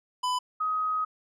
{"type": "tone pair in turn", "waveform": ["square", "sine"], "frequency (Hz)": [1000, 1259.9], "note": ["B5", "D#6"], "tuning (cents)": [21, 21], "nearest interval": "major third", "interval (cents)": 400, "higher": "second", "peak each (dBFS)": [-26, -25], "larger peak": "second", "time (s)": [[0.23, 0.39], [0.6, 1.05]], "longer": "second", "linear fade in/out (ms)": 10, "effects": ["low-pass 9000 Hz 12 dB/octave"]}